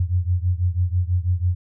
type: beating tone pair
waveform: sine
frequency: 87.31 / 93.41 Hz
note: F2 / F#2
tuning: 0 / +17 cents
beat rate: 6.1 Hz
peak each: -20 / -22 dBFS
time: 0-1.55 s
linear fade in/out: 5 ms
effects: none